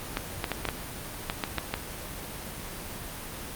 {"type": "clicks", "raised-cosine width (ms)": 0.3, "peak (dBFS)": -11, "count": 9, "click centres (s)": [0.171, 0.442, 0.517, 0.653, 0.688, 1.299, 1.438, 1.583, 1.74], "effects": ["pink hiss -38 dBFS RMS until 3.55 s", "Opus 32 kbps"]}